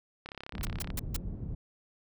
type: click train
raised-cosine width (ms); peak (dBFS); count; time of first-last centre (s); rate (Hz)
0.3; -25; 23; 0.26-0.903; 34.2
type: low-pass noise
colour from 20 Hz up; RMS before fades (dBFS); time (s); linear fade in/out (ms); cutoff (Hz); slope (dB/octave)
pink; -37; 0.53-1.55; 5; 190; 12
type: noise bursts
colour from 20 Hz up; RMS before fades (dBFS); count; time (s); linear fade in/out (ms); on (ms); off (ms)
white; -36; 4; 0.63-1.164; 2; 21; 150
effects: none